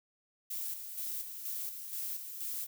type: noise with tremolo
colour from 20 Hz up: violet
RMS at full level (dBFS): -38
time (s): 0.5-2.67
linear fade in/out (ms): 10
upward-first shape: square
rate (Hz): 2.1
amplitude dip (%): 50
effects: none